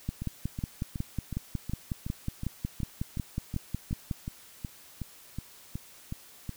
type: two click trains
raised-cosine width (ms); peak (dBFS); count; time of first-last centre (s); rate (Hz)
5; -22 / -18; 18 / 23; 0.22-6.493 / 0.09-4.112; 2.71 / 5.47
effects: white hiss -53 dBFS RMS until 6.56 s